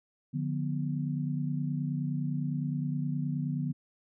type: chord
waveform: sine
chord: B diminished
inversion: first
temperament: just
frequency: 148.16 / 177.8 / 246.9 Hz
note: D3 / F3 / B3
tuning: +16 / +31 / 0 cents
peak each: -31 / -36 / -35 dBFS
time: 0.33-3.73 s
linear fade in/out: 20 ms
effects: none